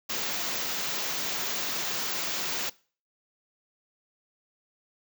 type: band-stop noise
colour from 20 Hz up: white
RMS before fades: -31 dBFS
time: 0.09-2.7 s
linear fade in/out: 10 ms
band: 7300 to 15000 Hz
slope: 96 dB/octave
effects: noise-tail reverb RT60 0.4 s tail -22 dB re dry + high-pass 150 Hz 12 dB/octave